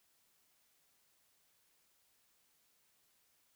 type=silence; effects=white hiss -74 dBFS RMS until 3.55 s

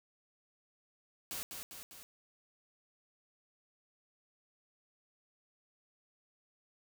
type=noise with echo; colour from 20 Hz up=white; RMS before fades=-41 dBFS; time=1.31-1.43 s; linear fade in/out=0 ms; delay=200 ms; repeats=3; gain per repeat=-4 dB; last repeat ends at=2.03 s; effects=none

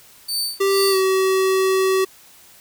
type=tone with tremolo; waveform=sawtooth; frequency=4563 Hz; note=C#8; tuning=49 cents sharp; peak=-17 dBFS; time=0.28-1.04 s; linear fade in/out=10 ms; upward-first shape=sine; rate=2.2 Hz; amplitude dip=100%
type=tone with pitch glide; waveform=square; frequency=392 to 380.2 Hz; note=G4 to F#4; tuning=0 to +47 cents; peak=-16 dBFS; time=0.6-2.05 s; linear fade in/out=10 ms; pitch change=-53 cents; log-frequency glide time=0.9-0.96 s
effects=white hiss -48 dBFS RMS until 2.6 s

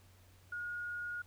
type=tone; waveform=sine; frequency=1437 Hz; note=F6; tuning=49 cents sharp; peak=-38 dBFS; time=0.52-1.22 s; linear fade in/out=5 ms; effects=added 92 Hz sine -61 dBFS peak until 1.26 s + pink hiss -66 dBFS RMS until 1.26 s

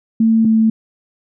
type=tone pair in turn; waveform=sine; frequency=224.1 / 221.8 Hz; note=A3 / A3; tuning=+32 / +14 cents; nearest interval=unison; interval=18 cents; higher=first; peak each=-9 dBFS; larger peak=neither; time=0.2-0.45 / 0.45-0.7 s; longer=neither; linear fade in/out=5 ms; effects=none

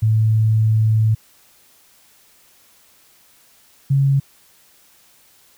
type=tone pair in turn; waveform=sine; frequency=109.8 / 137.78 Hz; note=A2 / C#3; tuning=-3 / -10 cents; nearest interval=major third; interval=393 cents; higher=second; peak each=-12 dBFS; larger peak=neither; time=0.02-1.15 / 3.9-4.2 s; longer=first; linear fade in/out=10 ms; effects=white hiss -53 dBFS RMS until 5.57 s

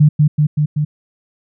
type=tone with echo; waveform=sine; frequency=150 Hz; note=D3; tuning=37 cents sharp; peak=-5 dBFS; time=0-0.09 s; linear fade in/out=10 ms; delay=190 ms; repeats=4; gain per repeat=-2 dB; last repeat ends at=0.85 s; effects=none

